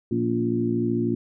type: harmonic tone with a mistuned harmonic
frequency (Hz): 58.27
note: A#1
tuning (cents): 0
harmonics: 2 / 3 / 4 / 5 / 6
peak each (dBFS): -29 / -35 / -25 / -28 / -26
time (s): 0.11-1.15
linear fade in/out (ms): 5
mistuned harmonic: 5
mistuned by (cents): -30
effects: none